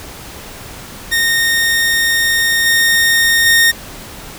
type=tone with level steps; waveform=sawtooth; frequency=1845 Hz; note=A#6; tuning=18 cents flat; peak=-8 / -6 / -4 dBFS; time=1.11-3.72 s; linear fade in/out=20 ms; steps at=2.66 / 3.46 s; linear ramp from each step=2 ms; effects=pink hiss -32 dBFS RMS until 4.38 s